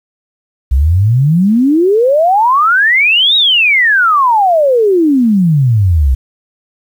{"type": "exponential two-way sweep", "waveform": "sine", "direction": "up then down", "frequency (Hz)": [61.6, 3860, 61.6], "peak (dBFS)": -6, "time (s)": [0.71, 6.15], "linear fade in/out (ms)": 10, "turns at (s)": 3.36, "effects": ["7-bit"]}